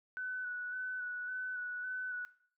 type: tone with vibrato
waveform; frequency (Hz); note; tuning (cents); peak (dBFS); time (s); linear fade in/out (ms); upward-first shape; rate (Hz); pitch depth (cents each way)
sine; 1490; F#6; +12; -37; 0.17-2.25; 0; square; 1.8; 19
effects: noise-tail reverb RT60 0.5 s tail -17 dB re dry